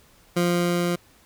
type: tone with level ramp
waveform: 20% pulse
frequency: 174.61 Hz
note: F3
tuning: in tune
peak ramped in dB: -14 to -17 dBFS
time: 0.36-0.96 s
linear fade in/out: 10 ms
effects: pink hiss -56 dBFS RMS until 1.25 s